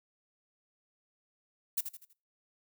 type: noise with echo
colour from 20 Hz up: violet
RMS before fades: -30 dBFS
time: 1.77-1.81 s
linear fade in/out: 10 ms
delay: 81 ms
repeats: 4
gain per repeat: -8 dB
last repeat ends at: 2.134 s
effects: noise-tail reverb RT60 0.3 s tail -20 dB re dry